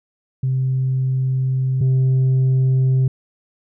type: tone pair in turn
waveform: sine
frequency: 130.81 / 130.81 Hz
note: C3 / C3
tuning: 0 / 0 cents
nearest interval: unison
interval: 0 cents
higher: neither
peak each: -15 / -10 dBFS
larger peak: second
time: 0.43-1.81 / 1.81-3.08 s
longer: first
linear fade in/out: 5 ms
effects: tanh soft clip ceiling -12 dBFS